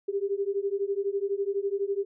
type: beating tone pair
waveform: sine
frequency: 392.2 / 404.2 Hz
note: G4 / G#4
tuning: +1 / -47 cents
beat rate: 12 Hz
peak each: -29 dBFS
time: 0.08-2.05 s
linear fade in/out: 10 ms
effects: none